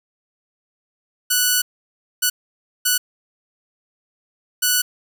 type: tone bursts at uneven times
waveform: 5% pulse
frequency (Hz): 1480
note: F#6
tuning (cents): 0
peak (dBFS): -4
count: 4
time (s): 1.3-1.62 / 2.22-2.3 / 2.85-2.98 / 4.62-4.82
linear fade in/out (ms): 10
effects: none